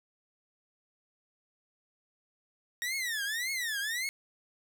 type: tone with vibrato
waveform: sawtooth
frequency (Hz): 1864.7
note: A#6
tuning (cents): 0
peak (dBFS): -28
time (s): 2.82-4.09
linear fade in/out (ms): 0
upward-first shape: triangle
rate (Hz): 1.8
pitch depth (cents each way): 290
effects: none